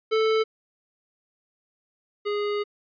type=tone pair in turn; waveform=square; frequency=440 / 413.2 Hz; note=A4 / G#4; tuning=0 / -9 cents; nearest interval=minor second; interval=109 cents; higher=first; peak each=-20 / -25 dBFS; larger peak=first; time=0.11-0.44 / 2.25-2.64 s; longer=second; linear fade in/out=20 ms; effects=resampled to 11025 Hz